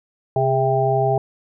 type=harmonic tone with a mistuned harmonic; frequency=131.6 Hz; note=C3; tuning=10 cents sharp; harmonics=1 / 3 / 5 / 6; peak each=-21 / -21 / -21 / -21 dBFS; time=0.36-1.18 s; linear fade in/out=2 ms; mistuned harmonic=3; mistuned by=+53 cents; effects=none